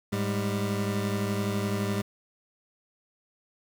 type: tone pair together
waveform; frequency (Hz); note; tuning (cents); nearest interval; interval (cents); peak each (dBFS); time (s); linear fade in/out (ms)
25% pulse; 105.3 / 198.78; G#2 / G3; +24 / +24; major seventh; 1100; -26; 0.12-2.02; 10
effects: 9-bit